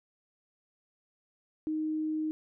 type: tone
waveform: sine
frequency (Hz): 311.1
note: D#4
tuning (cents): 0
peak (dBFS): -29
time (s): 1.67-2.31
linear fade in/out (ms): 0
effects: none